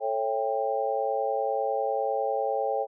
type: chord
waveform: sine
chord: A dominant seventh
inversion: none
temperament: just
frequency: 440 / 550 / 660 / 792 Hz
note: A4 / C#5 / E5 / G5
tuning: 0 / -14 / +2 / +18 cents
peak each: -31 / -29 / -34 / -29 dBFS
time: 0-2.87 s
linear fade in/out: 50 ms
effects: none